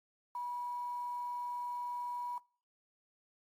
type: tone with quantisation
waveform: sine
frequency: 973 Hz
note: B5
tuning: 26 cents flat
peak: -37 dBFS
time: 0.35-2.38 s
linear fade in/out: 2 ms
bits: 10
effects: noise-tail reverb RT60 0.5 s tail -25 dB re dry + AAC 48 kbps